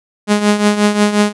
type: tone with tremolo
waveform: sawtooth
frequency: 207.8 Hz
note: G#3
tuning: 1 cent sharp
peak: -3 dBFS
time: 0.27-1.33 s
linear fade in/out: 50 ms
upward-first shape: triangle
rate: 5.6 Hz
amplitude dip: 75%
effects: resampled to 24000 Hz